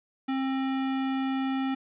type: tone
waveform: square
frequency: 266.3 Hz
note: C4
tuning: 31 cents sharp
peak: -27 dBFS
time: 0.28-1.75 s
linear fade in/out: 10 ms
effects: resampled to 8000 Hz + 10-bit